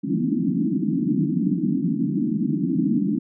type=band-pass noise; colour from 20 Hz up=white; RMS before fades=-22 dBFS; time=0.03-3.19 s; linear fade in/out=10 ms; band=150 to 320 Hz; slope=96 dB/octave; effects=none